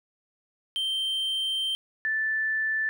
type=tone pair in turn; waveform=triangle / sine; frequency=3133 / 1758.3 Hz; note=G7 / A6; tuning=-2 / -2 cents; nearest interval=minor seventh; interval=1000 cents; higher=first; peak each=-24 dBFS; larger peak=neither; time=0.76-1.75 / 2.05-2.89 s; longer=first; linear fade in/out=0 ms; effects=none